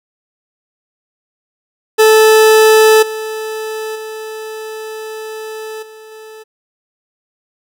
40% pulse tone with level steps, 436.7 Hz, A4, 13 cents flat, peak -4 / -19 / -23 / -33 / -31 dBFS, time 1.98-6.44 s, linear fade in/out 20 ms, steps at 3.02 / 3.95 / 5.82 / 6.11 s, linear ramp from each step 10 ms, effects none

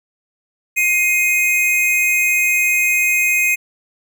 square tone pair together, 2120 / 2503 Hz, C7 / D#7, +22 / +10 cents, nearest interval minor third, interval 288 cents, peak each -20 / -15 dBFS, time 0.76-3.56 s, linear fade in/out 20 ms, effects none

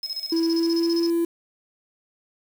sine tone with tremolo, 5150 Hz, E8, 41 cents flat, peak -25 dBFS, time 0.03-1.1 s, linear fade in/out 5 ms, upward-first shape square, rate 15 Hz, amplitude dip 80%
triangle tone with pitch glide, 329.6 to 337.5 Hz, E4 to E4, 0 to +41 cents, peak -16 dBFS, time 0.32-1.25 s, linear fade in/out 5 ms, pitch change +41 cents, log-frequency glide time 0.43-1.02 s
effects tanh soft clip ceiling -15 dBFS + 7-bit

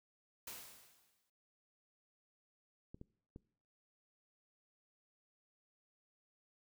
white noise with exponential decay, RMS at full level -46 dBFS, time 0.47-1.3 s, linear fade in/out 5 ms, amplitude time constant 180 ms
clicks, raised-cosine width 3 ms, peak -37 dBFS, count 3, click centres 2.945 / 3.014 / 3.361 s
effects noise-tail reverb RT60 0.6 s tail -23 dB re dry

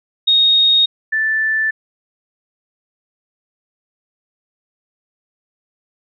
sine tone pair in turn, 3729 / 1759.9 Hz, A#7 / A6, 0 / 0 cents, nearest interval octave + minor second, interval 1300 cents, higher first, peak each -9 / -14 dBFS, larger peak first, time 0.27-0.86 / 1.12-1.71 s, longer neither, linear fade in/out 10 ms, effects none

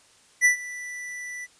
square tone with ADSR envelope, 1975.5 Hz, B6, in tune, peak -14 dBFS, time 0.41-1.47 s, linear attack 41 ms, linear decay 110 ms, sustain -20 dB, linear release 32 ms, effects white hiss -57 dBFS RMS until 1.59 s + resampled to 22050 Hz

